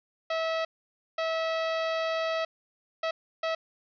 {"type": "tone bursts at uneven times", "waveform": "sawtooth", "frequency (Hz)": 649, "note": "E5", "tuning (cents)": -27, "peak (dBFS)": -23, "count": 4, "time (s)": [[0.3, 0.65], [1.18, 2.45], [3.03, 3.11], [3.43, 3.55]], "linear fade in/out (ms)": 5, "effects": ["resampled to 11025 Hz", "9-bit"]}